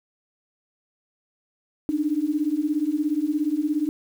sine beating tone pair, 290 / 307 Hz, D4 / D#4, -22 / -23 cents, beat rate 17 Hz, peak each -25 / -23 dBFS, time 1.89-3.89 s, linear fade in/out 0 ms, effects 8-bit

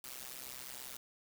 white noise with amplitude modulation, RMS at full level -43 dBFS, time 0.04-0.97 s, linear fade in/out 2 ms, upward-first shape sine, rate 129 Hz, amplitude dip 100%, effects none

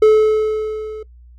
triangle tone with level ramp, 432.1 Hz, A4, 31 cents flat, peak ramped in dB -3 to -25 dBFS, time 0.02-1.03 s, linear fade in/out 5 ms, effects noise-tail reverb RT60 0.1 s tail -21 dB re dry + added 60 Hz sine -40 dBFS peak until 1.38 s

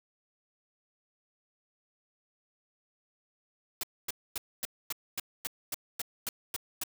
white noise bursts, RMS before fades -34 dBFS, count 12, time 3.81-6.836 s, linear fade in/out 2 ms, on 23 ms, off 250 ms, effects none

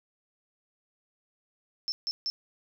sine tone bursts, 5320 Hz, E8, 15 cents sharp, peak -28 dBFS, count 3, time 1.88-2.3 s, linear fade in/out 0 ms, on 40 ms, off 150 ms, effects none

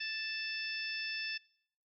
harmonic tone with a mistuned harmonic, 880 Hz, A5, in tune, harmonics 2 / 3 / 4 / 5 / 6, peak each -42 / -40 / -46 / -50 / -42 dBFS, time 0-1.38 s, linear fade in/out 10 ms, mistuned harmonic 5, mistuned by +51 cents, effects noise-tail reverb RT60 0.7 s tail -25 dB re dry

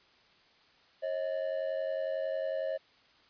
triangle ring-modulated tone, 587.3 Hz, D5, in tune, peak -26 dBFS, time 1.02-2.78 s, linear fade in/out 20 ms, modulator 45.5 Hz, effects white hiss -63 dBFS RMS until 3.29 s + resampled to 11025 Hz

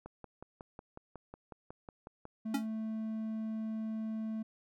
click train, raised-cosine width 1 ms, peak -32 dBFS, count 13, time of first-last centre 0.06-2.254 s, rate 5.47 Hz
triangle tone, 220 Hz, A3, in tune, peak -33 dBFS, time 2.45-4.43 s, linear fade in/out 10 ms
square tone with exponential decay, 277.2 Hz, C#4, in tune, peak -28 dBFS, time 2.54-2.67 s, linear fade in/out 5 ms, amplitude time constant 27 ms
effects none

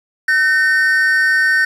triangle tone pair together, 1526 / 1826.8 Hz, G6 / A#6, -47 / -36 cents, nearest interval minor third, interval 311 cents, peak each -12 dBFS, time 0.28-1.65 s, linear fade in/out 5 ms, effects resampled to 32000 Hz + 7-bit

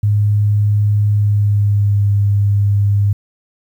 sine tone with pitch glide, 103.83 to 101.34 Hz, G#2 to G#2, 0 to -42 cents, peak -10 dBFS, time 0.03-3.13 s, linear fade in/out 5 ms, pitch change -42 cents, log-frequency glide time 1.12-2.09 s, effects 8-bit

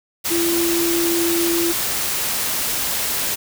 sine tone in noise, 339.1 Hz, E4, 49 cents sharp, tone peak -18 dBFS, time 0.3-1.73 s, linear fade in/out 20 ms, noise white, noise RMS -22 dBFS, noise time 0.24-3.36 s, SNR +1 dB, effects none

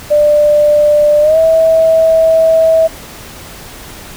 sine tone with pitch glide, 594 to 647.8 Hz, D5 to E5, +20 to -30 cents, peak -5 dBFS, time 0.1-2.88 s, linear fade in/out 20 ms, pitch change +150 cents, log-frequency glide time 1.21-1.38 s, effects pink hiss -31 dBFS RMS until 4.16 s

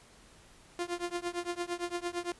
sawtooth tone with tremolo, 349.2 Hz, F4, in tune, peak -26 dBFS, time 0.79-2.32 s, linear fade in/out 0 ms, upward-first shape triangle, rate 8.8 Hz, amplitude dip 100%, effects pink hiss -58 dBFS RMS until 2.39 s + resampled to 24000 Hz

